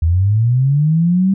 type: linear sweep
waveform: sine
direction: up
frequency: 77.78 to 196 Hz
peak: -10 dBFS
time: 0.02-1.34 s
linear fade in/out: 5 ms
effects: none